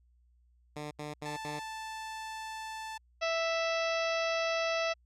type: tone bursts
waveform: 10% pulse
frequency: 149.4 Hz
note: D3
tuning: 30 cents sharp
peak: -30 dBFS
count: 4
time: 0.76-1.594 s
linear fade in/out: 5 ms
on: 150 ms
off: 78 ms
type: tone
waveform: sawtooth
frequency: 880 Hz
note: A5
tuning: in tune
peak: -35 dBFS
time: 1.25-2.98 s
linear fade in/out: 10 ms
type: harmonic tone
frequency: 659.3 Hz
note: E5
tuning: in tune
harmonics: 1 / 2 / 3 / 4 / 5 / 6 / 7 / 8 / 9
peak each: -31 / -37 / -39 / -37 / -44 / -45 / -46 / -44 / -48 dBFS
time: 3.21-4.94 s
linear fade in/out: 20 ms
effects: added 60 Hz sine -63 dBFS peak until 5.05 s + low-pass 9000 Hz 12 dB/octave